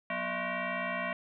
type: tone with frequency modulation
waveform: sine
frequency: 610 Hz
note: D#5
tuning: 34 cents flat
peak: -31 dBFS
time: 0.1-1.13 s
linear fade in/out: 2 ms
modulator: 427 Hz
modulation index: 4.5
effects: none